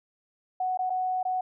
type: tone with dropouts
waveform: sine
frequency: 741 Hz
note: F#5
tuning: 2 cents sharp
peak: -25 dBFS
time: 0.6-1.41 s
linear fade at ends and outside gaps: 5 ms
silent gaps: 0.774-0.79 / 0.897-0.902 / 1.23-1.251 s
effects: none